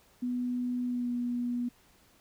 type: tone with pitch glide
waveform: sine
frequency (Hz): 246.9 to 242.8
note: B3 to B3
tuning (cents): 0 to -29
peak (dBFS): -29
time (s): 0.22-1.69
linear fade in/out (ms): 10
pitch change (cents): -29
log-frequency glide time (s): 0.86-1.1
effects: pink hiss -63 dBFS RMS until 2.2 s